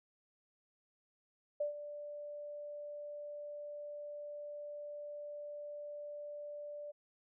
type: tone with ADSR envelope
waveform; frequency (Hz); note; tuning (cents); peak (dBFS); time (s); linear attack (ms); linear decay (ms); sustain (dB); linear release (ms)
sine; 587.3; D5; 0; -31; 1.6-6.92; 8; 120; -12; 17
effects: none